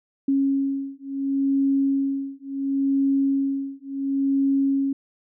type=beating tone pair; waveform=sine; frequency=273.8 / 274.51 Hz; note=C#4 / C#4; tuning=-21 / -17 cents; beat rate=0.71 Hz; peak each=-23 / -23 dBFS; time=0.28-4.93 s; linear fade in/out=5 ms; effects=none